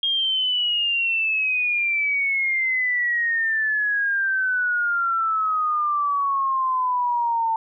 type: exponential sweep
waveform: sine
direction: down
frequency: 3249 to 894 Hz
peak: -19 dBFS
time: 0.03-7.56 s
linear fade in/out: 2 ms
effects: none